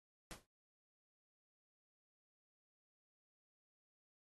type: noise with exponential decay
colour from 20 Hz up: pink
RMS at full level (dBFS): -45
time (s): 0.31-0.46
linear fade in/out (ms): 0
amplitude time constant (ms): 31
effects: AAC 32 kbps